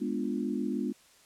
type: chord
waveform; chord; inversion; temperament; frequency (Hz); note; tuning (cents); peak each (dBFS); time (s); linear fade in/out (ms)
sine; G# diminished seventh; none; equal; 207.7 / 246.9 / 293.7 / 349.2; G#3 / B3 / D4 / F4; 0 / 0 / 0 / 0; -34 / -33 / -35 / -37; 0-0.93; 20
effects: white hiss -60 dBFS RMS until 1.25 s + low-pass 10000 Hz 12 dB/octave